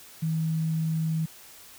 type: tone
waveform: sine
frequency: 160.3 Hz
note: E3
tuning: 48 cents flat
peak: -24 dBFS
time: 0.22-1.26 s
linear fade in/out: 10 ms
effects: white hiss -49 dBFS RMS until 1.78 s